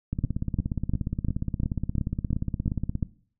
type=two click trains; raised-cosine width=5 ms; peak=-13 / -15 dBFS; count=9 / 49; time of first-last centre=0.24-3.027 / 0.13-2.954 s; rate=2.87 / 17 Hz; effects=noise-tail reverb RT60 0.5 s tail -19 dB re dry